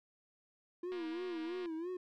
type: tone with vibrato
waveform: triangle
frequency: 341.8 Hz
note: F4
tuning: 37 cents flat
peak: -36 dBFS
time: 0.83-1.97 s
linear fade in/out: 5 ms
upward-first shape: sine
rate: 3 Hz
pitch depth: 130 cents each way
type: click train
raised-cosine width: 0.3 ms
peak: -36 dBFS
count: 176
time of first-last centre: 0.92-1.658 s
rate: 237 Hz
effects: none